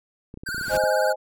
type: clicks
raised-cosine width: 3 ms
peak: -25 dBFS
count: 11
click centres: 0.341 / 0.374 / 0.435 / 0.489 / 0.546 / 0.581 / 0.612 / 0.682 / 0.735 / 0.775 / 0.838 s
type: tone with vibrato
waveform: square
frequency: 1500 Hz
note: F#6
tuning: 23 cents sharp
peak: -28 dBFS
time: 0.46-1.13 s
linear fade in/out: 10 ms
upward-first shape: sine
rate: 18 Hz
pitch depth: 91 cents each way
type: noise with exponential growth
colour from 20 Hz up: pink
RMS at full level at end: -29 dBFS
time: 0.48-0.77 s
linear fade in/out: 2 ms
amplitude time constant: 62 ms
type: chord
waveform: sine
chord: Ab major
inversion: first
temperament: equal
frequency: 523.3 / 622.3 / 830.6 Hz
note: C5 / Eb5 / Ab5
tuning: 0 / 0 / 0 cents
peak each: -23 / -22 / -25 dBFS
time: 0.69-1.16 s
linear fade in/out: 50 ms
effects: none